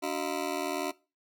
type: ring-modulated tone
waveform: 20% pulse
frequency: 329.6 Hz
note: E4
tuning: in tune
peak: -22 dBFS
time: 0.02-0.92 s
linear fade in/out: 20 ms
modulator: 40.3 Hz
effects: noise-tail reverb RT60 0.3 s tail -21 dB re dry